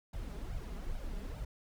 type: noise with flanger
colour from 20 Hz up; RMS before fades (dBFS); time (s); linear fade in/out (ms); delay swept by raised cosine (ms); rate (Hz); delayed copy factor
brown; -40; 0.13-1.45; 5; 1.3 to 5; 2.4; +0.75
effects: none